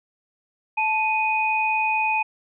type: tone pair together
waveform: sine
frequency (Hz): 875.4 / 2489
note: A5 / D#7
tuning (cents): -9 / 0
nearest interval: octave + tritone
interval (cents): 1809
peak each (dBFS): -22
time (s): 0.77-2.23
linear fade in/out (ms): 10
effects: none